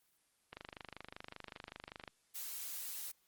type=click train; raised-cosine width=0.3 ms; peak=-30 dBFS; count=40; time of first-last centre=0.53-2.078 s; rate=25.2 Hz
type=noise; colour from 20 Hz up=blue; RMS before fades=-44 dBFS; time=2.34-3.12 s; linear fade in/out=20 ms
effects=white hiss -75 dBFS RMS until 3.27 s + Opus 24 kbps